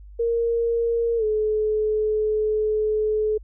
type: tone with pitch glide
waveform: sine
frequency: 465.2 to 429.1 Hz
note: A#4 to A4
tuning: -4 to -43 cents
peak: -19 dBFS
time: 0.19-3.38 s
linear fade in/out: 10 ms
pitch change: -139 cents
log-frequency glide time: 1.17-1.24 s
effects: added 50 Hz sine -40 dBFS peak until 3.43 s